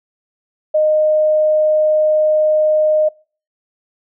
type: tone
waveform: sine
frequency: 616 Hz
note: D#5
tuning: 17 cents flat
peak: -10 dBFS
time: 0.74-3.09 s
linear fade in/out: 10 ms
effects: noise-tail reverb RT60 0.4 s tail -25 dB re dry